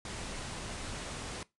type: low-pass noise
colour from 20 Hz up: pink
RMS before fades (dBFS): -41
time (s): 0.05-1.43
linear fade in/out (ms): 2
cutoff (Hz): 10000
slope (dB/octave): 96
effects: noise-tail reverb RT60 0.2 s tail -20 dB re dry

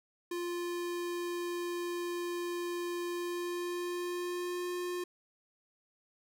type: tone with pitch glide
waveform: square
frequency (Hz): 349.2 to 355.9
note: F4 to F4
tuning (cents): 0 to +33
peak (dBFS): -35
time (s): 0.31-5.04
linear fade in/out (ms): 5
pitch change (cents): +33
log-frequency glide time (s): 3.1-4.69
effects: none

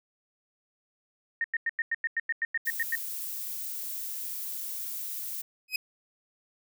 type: tone bursts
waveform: sine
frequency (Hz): 1841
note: A#6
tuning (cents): -22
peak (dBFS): -25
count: 13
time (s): 1.41-2.954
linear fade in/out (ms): 2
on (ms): 32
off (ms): 94
type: noise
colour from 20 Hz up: violet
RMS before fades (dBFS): -36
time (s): 2.65-5.42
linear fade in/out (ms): 10
type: tone with exponential growth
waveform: 30% pulse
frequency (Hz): 2523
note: D#7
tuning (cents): +23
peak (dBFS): -20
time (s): 5.68-5.76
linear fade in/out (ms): 5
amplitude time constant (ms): 16
effects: none

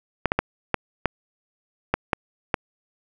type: clicks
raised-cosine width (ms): 0.5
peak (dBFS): -4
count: 8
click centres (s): 0.257 / 0.319 / 0.39 / 0.743 / 1.057 / 1.94 / 2.132 / 2.542
effects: none

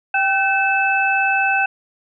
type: tone cluster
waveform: sine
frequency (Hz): 783 / 1526 / 2622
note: G5 / G6 / E7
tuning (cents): -2 / -47 / -10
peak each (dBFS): -19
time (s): 0.14-1.66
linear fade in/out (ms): 5
effects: none

